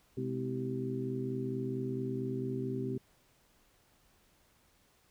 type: harmonic tone with a mistuned harmonic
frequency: 64.4 Hz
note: C2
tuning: 27 cents flat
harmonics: 2 / 3 / 4 / 5 / 6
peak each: -38 / -43 / -38 / -46 / -38 dBFS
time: 0.17-2.98 s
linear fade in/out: 5 ms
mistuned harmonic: 3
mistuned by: +130 cents
effects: pink hiss -68 dBFS RMS until 5.1 s